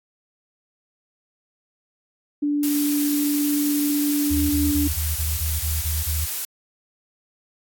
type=tone; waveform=sine; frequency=291.6 Hz; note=D4; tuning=12 cents flat; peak=-19 dBFS; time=2.42-4.88 s; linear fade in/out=10 ms
type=noise; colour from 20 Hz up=blue; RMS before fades=-27 dBFS; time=2.63-6.45 s; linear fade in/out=2 ms
type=tone bursts; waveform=sine; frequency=77.78 Hz; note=D#2; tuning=in tune; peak=-22 dBFS; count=9; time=4.3-6.26 s; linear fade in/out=20 ms; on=200 ms; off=20 ms
effects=AAC 64 kbps